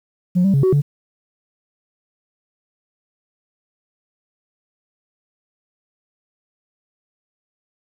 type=tone with pitch steps; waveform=sine; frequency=179.6 / 194.9 / 138.1 / 375.6 / 144.1 Hz; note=F3 / G3 / C#3 / F#4 / D3; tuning=+49 / -10 / -6 / +26 / -33 cents; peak=-10 dBFS; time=0.35-0.82 s; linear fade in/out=20 ms; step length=94 ms; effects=tanh soft clip ceiling -10 dBFS + 8-bit